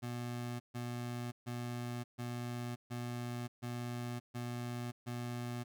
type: tone bursts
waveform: 25% pulse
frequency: 121.1 Hz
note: B2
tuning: 34 cents flat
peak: -35 dBFS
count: 8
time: 0.02-5.64 s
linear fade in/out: 20 ms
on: 580 ms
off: 140 ms
effects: none